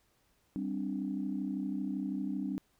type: chord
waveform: sine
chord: G suspended fourth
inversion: none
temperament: just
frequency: 196 / 261.3 / 294 Hz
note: G3 / C4 / D4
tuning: 0 / -2 / +2 cents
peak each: -36 / -37 / -37 dBFS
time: 0.56-2.58 s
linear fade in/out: 0 ms
effects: tanh soft clip ceiling -23 dBFS + pink hiss -72 dBFS RMS until 2.79 s